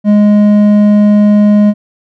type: tone with hard clipping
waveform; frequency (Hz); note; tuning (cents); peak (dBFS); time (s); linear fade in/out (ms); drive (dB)
sine; 207.7; G#3; 0; -5; 0.04-1.74; 50; 6
effects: none